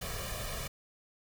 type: noise with comb filter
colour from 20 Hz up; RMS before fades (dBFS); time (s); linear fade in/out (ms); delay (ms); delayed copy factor
pink; -38; 0.01-0.68; 10; 1.7; +0.85
effects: none